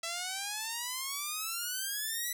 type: exponential sweep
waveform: 5% pulse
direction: up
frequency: 659.3 to 1987 Hz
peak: -23 dBFS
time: 0.03-2.33 s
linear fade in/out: 5 ms
effects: none